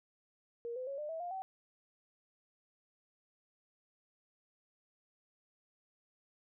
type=tone with pitch steps; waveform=sine; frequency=470 / 509.6 / 552.5 / 599 / 649.5 / 704.2 / 763.5 Hz; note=A#4 / C5 / C#5 / D5 / E5 / F5 / G5; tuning=+14 / -46 / -6 / +34 / -26 / +14 / -46 cents; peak=-38 dBFS; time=0.65-1.42 s; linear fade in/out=0 ms; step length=110 ms; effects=none